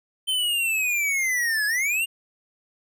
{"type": "linear two-way sweep", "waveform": "square", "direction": "down then up", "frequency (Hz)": [3106, 1661.2, 2850], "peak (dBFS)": -22, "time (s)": [0.27, 2.06], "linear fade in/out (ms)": 20, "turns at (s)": 1.66, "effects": []}